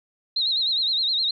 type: tone with vibrato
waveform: sine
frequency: 3951 Hz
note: B7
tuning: in tune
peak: -20 dBFS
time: 0.36-1.31 s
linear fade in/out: 5 ms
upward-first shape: sine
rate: 9.7 Hz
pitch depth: 120 cents each way
effects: none

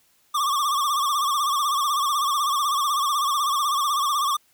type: tone with vibrato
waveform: square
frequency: 1146 Hz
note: D6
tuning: 43 cents flat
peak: -21 dBFS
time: 0.34-4.37 s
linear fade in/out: 10 ms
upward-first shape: sine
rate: 16 Hz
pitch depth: 100 cents each way
effects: white hiss -62 dBFS RMS until 4.53 s

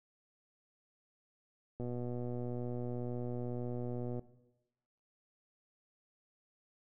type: click train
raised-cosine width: 2 ms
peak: -28 dBFS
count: 293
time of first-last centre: 1.8-4.193 s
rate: 122 Hz
effects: noise-tail reverb RT60 1.0 s tail -17 dB re dry

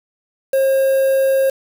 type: tone with quantisation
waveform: triangle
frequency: 537 Hz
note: C5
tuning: 45 cents sharp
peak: -10 dBFS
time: 0.53-1.5 s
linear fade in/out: 5 ms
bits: 5
effects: none

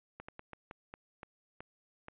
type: slowing click train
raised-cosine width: 0.5 ms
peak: -30 dBFS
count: 9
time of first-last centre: 0.2-2.084 s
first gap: 85 ms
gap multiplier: 1.28
effects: resampled to 8000 Hz

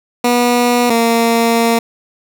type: tone pair in turn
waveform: 15% pulse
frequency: 242.8 / 231.1 Hz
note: B3 / A#3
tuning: -29 / -15 cents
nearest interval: minor second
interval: 86 cents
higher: first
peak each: -4 dBFS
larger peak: neither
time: 0.24-0.9 / 0.9-1.79 s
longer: second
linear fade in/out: 5 ms
effects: none

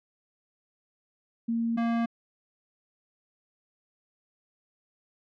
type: tone pair in turn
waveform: sine / square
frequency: 230.6 / 232.1 Hz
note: A#3 / A#3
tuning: -19 / -7 cents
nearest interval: unison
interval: 12 cents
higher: second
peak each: -25 dBFS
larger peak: neither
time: 1.48-1.77 / 1.77-2.06 s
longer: neither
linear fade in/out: 10 ms
effects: low-pass 2000 Hz 12 dB/octave

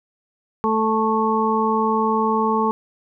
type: harmonic tone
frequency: 220 Hz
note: A3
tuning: in tune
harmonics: 1 / 2 / 4 / 5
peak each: -22 / -22 / -22 / -22 dBFS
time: 0.64-2.71 s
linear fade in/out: 0 ms
effects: none

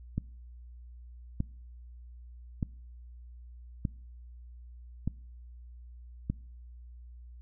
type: click train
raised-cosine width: 5 ms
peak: -17 dBFS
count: 6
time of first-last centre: 0.18-6.3 s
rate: 0.817 Hz
effects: noise-tail reverb RT60 0.6 s tail -25 dB re dry + added 60 Hz sine -46 dBFS peak until 7.41 s

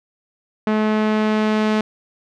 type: tone with low-pass filter sweep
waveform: sawtooth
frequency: 215.1 Hz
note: A3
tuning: 39 cents flat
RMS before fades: -18 dBFS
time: 0.67-1.81 s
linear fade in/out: 2 ms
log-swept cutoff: 2200 to 3900 Hz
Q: 0.71
effects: none

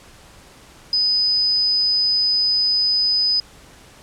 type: tone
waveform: sine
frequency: 5000 Hz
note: D#8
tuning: 8 cents sharp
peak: -15 dBFS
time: 0.93-3.4 s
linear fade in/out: 2 ms
effects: pink hiss -46 dBFS RMS until 4.02 s + low-pass 10000 Hz 12 dB/octave

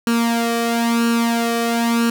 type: tone with flanger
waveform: sawtooth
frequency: 232.8 Hz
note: A#3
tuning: 2 cents flat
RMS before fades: -18 dBFS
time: 0.07-2.1 s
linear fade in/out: 2 ms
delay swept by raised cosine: 0.71 to 1.65 ms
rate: 1 Hz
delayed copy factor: +0.7
effects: none

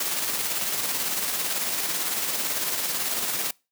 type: noise with tremolo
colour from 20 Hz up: white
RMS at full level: -26 dBFS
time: 0-3.51 s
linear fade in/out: 5 ms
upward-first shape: square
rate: 18 Hz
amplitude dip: 30%
effects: noise-tail reverb RT60 0.3 s tail -25 dB re dry + high-pass 150 Hz 12 dB/octave

